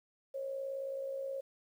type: tone with amplitude modulation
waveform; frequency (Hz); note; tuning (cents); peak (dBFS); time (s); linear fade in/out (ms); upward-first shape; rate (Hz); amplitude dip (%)
sine; 543; C#5; -36; -34; 0.34-1.41; 10; sine; 58.8; 50
effects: 11-bit